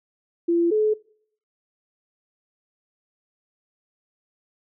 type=tone pair in turn; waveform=sine; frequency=340.5 / 429 Hz; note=F4 / A4; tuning=-44 / -44 cents; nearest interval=major third; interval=400 cents; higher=second; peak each=-17 dBFS; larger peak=neither; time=0.48-0.71 / 0.71-0.94 s; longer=neither; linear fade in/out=10 ms; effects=noise-tail reverb RT60 0.6 s tail -22 dB re dry